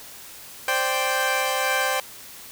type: chord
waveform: 15% pulse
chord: C suspended second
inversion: none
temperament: equal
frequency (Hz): 523.3 / 587.3 / 784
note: C5 / D5 / G5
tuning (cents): 0 / 0 / 0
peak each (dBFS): -19 / -22 / -18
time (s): 0.68-2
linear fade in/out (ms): 2
effects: white hiss -42 dBFS RMS until 2.51 s